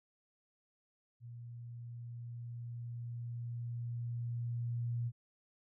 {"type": "tone with level ramp", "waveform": "sine", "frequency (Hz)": 118.8, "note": "A#2", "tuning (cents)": 33, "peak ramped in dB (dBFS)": [-46, -33], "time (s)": [1.2, 5.12], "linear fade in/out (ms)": 50, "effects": []}